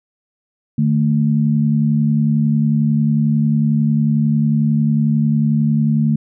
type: tone pair together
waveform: sine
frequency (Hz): 150.4 / 221.5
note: D3 / A3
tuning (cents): +42 / +12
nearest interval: perfect fifth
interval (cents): 670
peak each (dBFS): -15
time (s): 0.78-6.16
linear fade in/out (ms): 5
effects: none